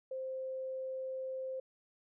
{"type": "tone", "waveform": "sine", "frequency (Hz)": 523.3, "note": "C5", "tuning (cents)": 0, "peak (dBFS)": -37, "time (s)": [0.11, 1.6], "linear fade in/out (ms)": 5, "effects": []}